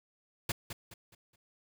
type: noise with echo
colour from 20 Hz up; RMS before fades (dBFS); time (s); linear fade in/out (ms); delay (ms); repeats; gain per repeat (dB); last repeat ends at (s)
pink; -32; 0.49-0.52; 5; 210; 4; -9; 1.36
effects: none